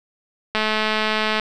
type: click train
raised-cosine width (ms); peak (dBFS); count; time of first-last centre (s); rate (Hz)
0.3; -5; 184; 0.55-1.397; 216
effects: none